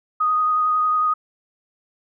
sine tone with vibrato, 1244.5 Hz, D#6, in tune, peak -16 dBFS, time 0.2-1.14 s, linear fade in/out 10 ms, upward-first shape sine, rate 11 Hz, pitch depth 14 cents each way, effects none

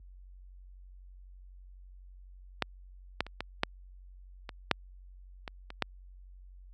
clicks, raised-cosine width 0.3 ms, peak -11 / -11 / -28 / -18 / -9 / -23 / -6 / -22 / -26 / -11 dBFS, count 10, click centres 2.623 / 3.206 / 3.266 / 3.406 / 3.634 / 4.492 / 4.713 / 5.478 / 5.704 / 5.823 s, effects added 46 Hz sine -43 dBFS peak until 6.73 s + high-pass 60 Hz 12 dB/octave

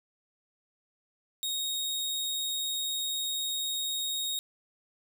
sawtooth tone, 3748 Hz, A#7, 9 cents sharp, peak -27 dBFS, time 1.43-4.39 s, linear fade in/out 0 ms, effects none

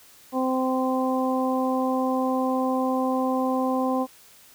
harmonic tone, 259.2 Hz, C4, 16 cents flat, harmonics 1 / 2 / 3 / 4, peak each -24 / -27 / -29 / -30 dBFS, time 0.32-4.07 s, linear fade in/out 50 ms, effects white hiss -52 dBFS RMS until 4.54 s

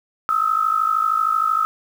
sine tone pair together, 1265.5 / 1318.5 Hz, D#6 / E6, +29 / 0 cents, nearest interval minor second, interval 71 cents, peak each -19 dBFS, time 0.29-1.65 s, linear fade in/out 0 ms, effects 7-bit

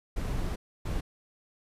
brown noise bursts at uneven times, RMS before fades -31 dBFS, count 2, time 0.16-0.56 / 0.85-1.01 s, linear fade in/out 10 ms, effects resampled to 32000 Hz

